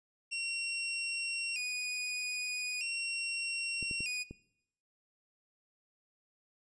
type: tone with vibrato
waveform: sawtooth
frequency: 2602 Hz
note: E7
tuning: 23 cents flat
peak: -31 dBFS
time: 0.31-4.24 s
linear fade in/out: 20 ms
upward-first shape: square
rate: 0.4 Hz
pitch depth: 88 cents each way
type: clicks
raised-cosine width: 3 ms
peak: -31 dBFS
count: 4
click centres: 3.827 / 3.912 / 4.006 / 4.31 s
effects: noise-tail reverb RT60 0.8 s tail -22 dB re dry + resampled to 22050 Hz